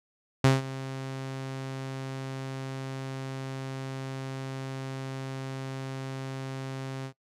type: tone with ADSR envelope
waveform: sawtooth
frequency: 133.4 Hz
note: C3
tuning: 34 cents sharp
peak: -12 dBFS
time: 0.44-7.13 s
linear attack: 5 ms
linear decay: 170 ms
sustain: -18 dB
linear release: 78 ms
effects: noise-tail reverb RT60 0.1 s tail -19 dB re dry + low-pass 8000 Hz 12 dB/octave